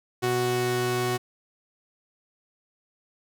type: tone pair together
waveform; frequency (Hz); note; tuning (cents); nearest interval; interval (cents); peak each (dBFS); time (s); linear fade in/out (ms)
sawtooth; 123.47 / 370; B2 / F#4; 0 / 0; octave + perfect fifth; 1900; -25 / -21; 0.22-1.18; 20
effects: none